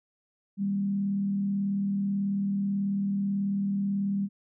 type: tone with frequency modulation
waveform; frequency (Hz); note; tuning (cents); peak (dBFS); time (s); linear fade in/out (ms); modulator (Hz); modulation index
sine; 198.5; G3; +22; -25; 0.57-4.29; 50; 38.3; 0.29
effects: none